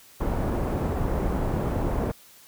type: low-pass noise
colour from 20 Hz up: pink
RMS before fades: -26 dBFS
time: 0.2-2.12 s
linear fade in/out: 10 ms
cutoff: 780 Hz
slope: 12 dB/octave
effects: white hiss -52 dBFS RMS until 2.47 s